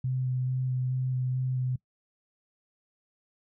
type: tone with vibrato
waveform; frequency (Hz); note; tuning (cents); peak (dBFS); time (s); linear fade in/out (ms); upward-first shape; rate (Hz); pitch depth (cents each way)
sine; 128.2; C3; -35; -26; 0.04-1.76; 5; square; 2.3; 10
effects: noise-tail reverb RT60 0.1 s tail -22 dB re dry